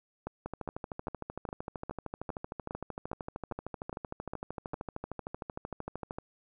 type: two click trains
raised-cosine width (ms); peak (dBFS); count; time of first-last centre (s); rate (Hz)
1; -23 / -22; 76 / 12; 0.46-6.185 / 0.27-4.742; 13.1 / 2.46
effects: none